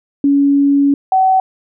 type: tone pair in turn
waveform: sine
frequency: 281.4 / 757.3 Hz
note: C#4 / F#5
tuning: +26 / +40 cents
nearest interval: octave + perfect fourth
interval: 1714 cents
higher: second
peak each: -8 dBFS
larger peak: neither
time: 0.24-0.94 / 1.12-1.4 s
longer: first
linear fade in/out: 2 ms
effects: none